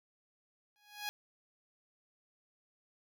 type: tone with exponential growth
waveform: 10% pulse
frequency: 830.6 Hz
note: G#5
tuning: in tune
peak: -26 dBFS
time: 0.76-1.09 s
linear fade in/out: 0 ms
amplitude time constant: 71 ms
effects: none